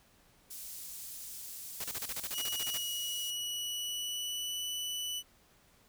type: high-pass noise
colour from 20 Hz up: pink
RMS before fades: -45 dBFS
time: 0.5-3.31 s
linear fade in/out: 10 ms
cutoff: 7400 Hz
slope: 12 dB/octave
type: noise bursts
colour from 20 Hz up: white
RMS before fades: -38 dBFS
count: 14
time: 1.8-2.778 s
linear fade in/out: 5 ms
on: 42 ms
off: 30 ms
type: tone with pitch glide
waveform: sawtooth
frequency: 2911 to 2974 Hz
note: F#7 to F#7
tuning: -29 to +8 cents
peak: -32 dBFS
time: 2.32-5.23 s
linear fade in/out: 50 ms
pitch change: +37 cents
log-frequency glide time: 2.89-4.65 s
effects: pink hiss -65 dBFS RMS until 5.88 s